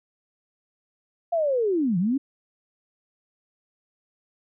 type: linear two-way sweep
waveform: sine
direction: down then up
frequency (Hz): 698.5 to 164.81 to 286.5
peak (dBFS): -20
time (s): 1.32-2.18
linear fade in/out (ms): 10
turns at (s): 1.98
effects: none